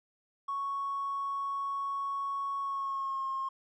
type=tone with pitch glide; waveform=triangle; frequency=1108.7 to 1072.8 Hz; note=C#6 to C6; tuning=0 to +43 cents; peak=-28 dBFS; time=0.48-3.49 s; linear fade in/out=10 ms; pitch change=-57 cents; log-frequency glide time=2.6-3.27 s; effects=tanh soft clip ceiling -29 dBFS + resampled to 22050 Hz